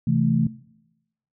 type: chord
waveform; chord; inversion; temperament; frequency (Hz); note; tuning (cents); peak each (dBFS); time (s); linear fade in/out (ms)
sine; A minor; first; just; 132 / 165 / 220; C3 / E3 / A3; +16 / +2 / 0; -22; 0.07-0.47; 5
effects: noise-tail reverb RT60 0.9 s tail -20 dB re dry